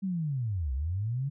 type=linear two-way sweep; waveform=sine; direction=down then up; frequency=198.5 to 61.74 to 144.2 Hz; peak=-28 dBFS; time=0.02-1.3 s; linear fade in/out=20 ms; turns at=0.73 s; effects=none